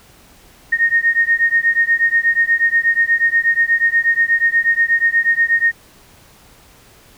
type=beating tone pair; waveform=sine; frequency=1847 / 1855.3 Hz; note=A#6 / A#6; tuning=-16 / -9 cents; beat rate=8.3 Hz; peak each=-15 dBFS; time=0.72-5.72 s; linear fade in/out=10 ms; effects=pink hiss -47 dBFS RMS until 7.17 s